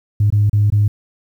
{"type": "tone with dropouts", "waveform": "sine", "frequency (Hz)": 103.83, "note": "G#2", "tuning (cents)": 0, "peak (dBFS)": -9, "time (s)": [0.2, 0.88], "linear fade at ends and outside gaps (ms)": 5, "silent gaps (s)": [[0.303, 0.324], [0.497, 0.53], [0.702, 0.722]], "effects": ["tanh soft clip ceiling -6 dBFS", "8-bit"]}